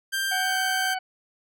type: tone with pitch glide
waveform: sawtooth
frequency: 1580 to 1561 Hz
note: G6 to G6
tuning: +13 to -8 cents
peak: -21 dBFS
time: 0.12-0.95 s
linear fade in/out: 20 ms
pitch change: -21 cents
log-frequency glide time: 0.41-0.57 s
type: harmonic tone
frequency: 749 Hz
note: F#5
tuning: 21 cents sharp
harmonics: 1 / 2 / 3 / 4 / 6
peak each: -28 / -34 / -38 / -40 / -44 dBFS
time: 0.31-0.99 s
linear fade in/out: 10 ms
effects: none